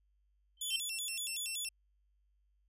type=tone with exponential growth; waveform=sine; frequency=3112 Hz; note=G7; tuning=13 cents flat; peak=-28 dBFS; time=0.57-0.76 s; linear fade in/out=2 ms; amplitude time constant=40 ms
type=tone with vibrato; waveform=15% pulse; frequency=3047 Hz; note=G7; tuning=50 cents flat; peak=-30 dBFS; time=0.61-1.69 s; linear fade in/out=5 ms; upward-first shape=square; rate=5.3 Hz; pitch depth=210 cents each way
effects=added 50 Hz sine -70 dBFS peak until 2.68 s + resampled to 32000 Hz